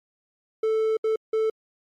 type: tone bursts at uneven times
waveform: triangle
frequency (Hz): 440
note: A4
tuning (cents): 0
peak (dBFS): -18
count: 3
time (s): 0.63-0.97 / 1.04-1.16 / 1.33-1.5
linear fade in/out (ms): 5
effects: MP3 64 kbps